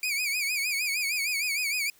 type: tone with vibrato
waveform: sawtooth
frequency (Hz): 2351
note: D7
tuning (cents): +1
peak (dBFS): -23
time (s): 0.03-1.9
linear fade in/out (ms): 2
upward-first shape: sine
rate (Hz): 6.5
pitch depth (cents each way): 120
effects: white hiss -60 dBFS RMS until 1.99 s